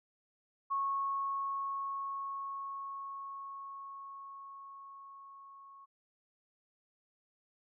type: tone with level ramp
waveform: sine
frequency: 1100 Hz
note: C#6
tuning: 14 cents flat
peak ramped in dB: -30 to -52 dBFS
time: 0.7-5.86 s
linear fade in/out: 20 ms
effects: none